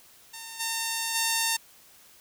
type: tone with level steps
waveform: 5% pulse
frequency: 909 Hz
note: A#5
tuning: 44 cents flat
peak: -27 / -16 / -12 dBFS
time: 0.33-1.57 s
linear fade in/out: 10 ms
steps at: 0.59 / 1.14 s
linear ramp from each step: 20 ms
effects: white hiss -55 dBFS RMS until 2.2 s